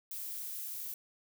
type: noise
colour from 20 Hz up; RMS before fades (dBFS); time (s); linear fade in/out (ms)
violet; -41; 0.11-0.94; 2
effects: none